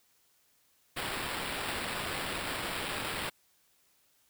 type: noise with sample-and-hold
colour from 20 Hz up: white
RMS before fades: -36 dBFS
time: 0.96-3.3 s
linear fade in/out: 10 ms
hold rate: 6300 Hz
effects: white hiss -69 dBFS RMS until 4.29 s